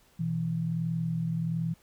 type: tone pair together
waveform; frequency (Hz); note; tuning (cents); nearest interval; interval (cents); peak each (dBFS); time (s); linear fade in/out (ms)
sine; 123.47 / 164.81; B2 / E3; 0 / 0; perfect fourth; 500; -34 / -28; 0.19-1.74; 10
effects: pink hiss -63 dBFS RMS until 1.82 s